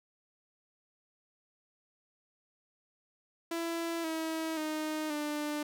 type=tone with pitch steps; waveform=sawtooth; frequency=334.2 / 321.5 / 309.3 / 297.6 Hz; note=E4 / E4 / D#4 / D4; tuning=+24 / -43 / -10 / +23 cents; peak=-29 dBFS; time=3.51-5.63 s; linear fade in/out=5 ms; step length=530 ms; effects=none